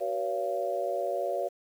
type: tone cluster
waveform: sine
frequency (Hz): 376.8 / 484.8 / 565 / 688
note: F#4 / B4 / C#5 / F5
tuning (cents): +32 / -32 / +33 / -26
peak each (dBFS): -36 / -35 / -31 / -33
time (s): 0-1.49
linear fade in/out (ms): 20
effects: 9-bit